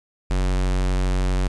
square tone, 46.25 Hz, F#1, in tune, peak -19 dBFS, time 0.3-1.48 s, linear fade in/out 10 ms, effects resampled to 22050 Hz + 9-bit

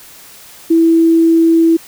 sine tone, 329.3 Hz, E4, 2 cents flat, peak -6 dBFS, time 0.7-1.77 s, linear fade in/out 10 ms, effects white hiss -38 dBFS RMS until 1.87 s

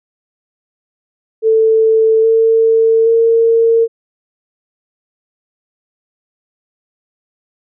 sine tone with pitch steps, 443.5 / 450.2 / 457 Hz, A4 / A4 / A#4, +14 / +40 / -34 cents, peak -7 dBFS, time 1.42-3.88 s, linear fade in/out 50 ms, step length 820 ms, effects none

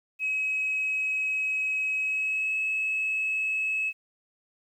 sine tone with pitch glide, 2553 to 2583 Hz, D#7 to E7, +44 to -36 cents, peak -24 dBFS, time 0.19-3.93 s, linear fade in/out 50 ms, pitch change +20 cents, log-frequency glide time 1.99-2.56 s, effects tanh soft clip ceiling -21 dBFS + 10-bit

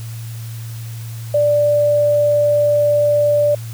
sine tone, 587 Hz, D5, 1 cent flat, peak -11 dBFS, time 1.34-3.55 s, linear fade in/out 5 ms, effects added 114 Hz sine -26 dBFS peak until 3.73 s + white hiss -40 dBFS RMS until 3.73 s

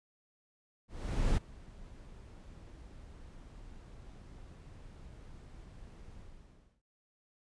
brown noise with ADSR envelope, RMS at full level -28 dBFS, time 0.88-6.82 s, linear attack 490 ms, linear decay 15 ms, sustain -23 dB, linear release 670 ms, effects resampled to 22050 Hz

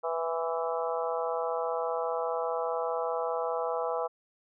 harmonic tone with a mistuned harmonic, 164.81 Hz, E3, in tune, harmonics 3 / 4 / 5 / 6 / 7 / 8, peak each -32 / -34 / -36 / -38 / -39 / -40 dBFS, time 0.03-4.08 s, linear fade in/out 20 ms, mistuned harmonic 6, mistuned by +26 cents, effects none

